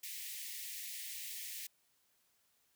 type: high-pass noise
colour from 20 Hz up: white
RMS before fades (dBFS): -45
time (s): 0.03-1.67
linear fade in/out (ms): 5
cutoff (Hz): 1800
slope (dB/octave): 96
effects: white hiss -75 dBFS RMS until 2.75 s